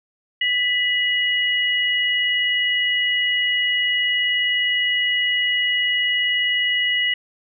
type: tone pair together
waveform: sine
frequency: 1980.5 / 2900 Hz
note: B6 / F#7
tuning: +4 / -35 cents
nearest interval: perfect fifth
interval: 661 cents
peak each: -20 dBFS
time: 0.41-7.14 s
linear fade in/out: 5 ms
effects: none